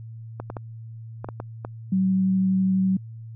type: clicks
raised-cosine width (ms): 1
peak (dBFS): -18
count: 7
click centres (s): 0.4 / 0.501 / 0.568 / 1.245 / 1.288 / 1.401 / 1.649
type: tone with vibrato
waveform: sine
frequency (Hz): 189.1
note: F#3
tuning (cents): +38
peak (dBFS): -18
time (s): 1.92-2.97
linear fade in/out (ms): 5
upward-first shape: sine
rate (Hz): 12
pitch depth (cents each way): 8
effects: added 113 Hz sine -36 dBFS peak until 3.35 s